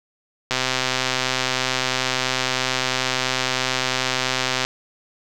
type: click train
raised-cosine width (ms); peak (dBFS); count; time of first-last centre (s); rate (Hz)
0.2; -3; 535; 0.51-4.65; 129
effects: none